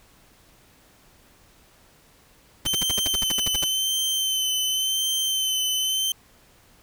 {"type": "noise bursts", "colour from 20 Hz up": "pink", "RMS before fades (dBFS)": -28, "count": 13, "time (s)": [2.65, 3.643], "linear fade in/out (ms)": 5, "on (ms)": 21, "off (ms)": 60}
{"type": "tone with vibrato", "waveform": "sawtooth", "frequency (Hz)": 3081, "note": "G7", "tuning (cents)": -31, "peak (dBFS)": -19, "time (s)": [2.66, 6.12], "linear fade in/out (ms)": 2, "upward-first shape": "sine", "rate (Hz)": 0.91, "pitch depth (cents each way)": 26}
{"effects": ["pink hiss -56 dBFS RMS until 6.82 s"]}